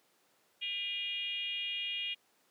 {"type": "tone with frequency modulation", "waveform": "sine", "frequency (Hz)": 2845, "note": "F7", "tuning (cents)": 31, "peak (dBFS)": -34, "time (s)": [0.61, 2.15], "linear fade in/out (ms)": 20, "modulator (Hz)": 421, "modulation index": 1.1, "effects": ["pink hiss -70 dBFS RMS until 2.5 s", "high-pass 300 Hz 12 dB/octave"]}